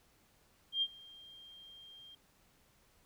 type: tone with ADSR envelope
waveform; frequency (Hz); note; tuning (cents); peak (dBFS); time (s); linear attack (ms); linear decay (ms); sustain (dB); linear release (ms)
sine; 3197; G7; +33; -28; 0.72-2.15; 100; 51; -24; 4
effects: pink hiss -69 dBFS RMS until 3.05 s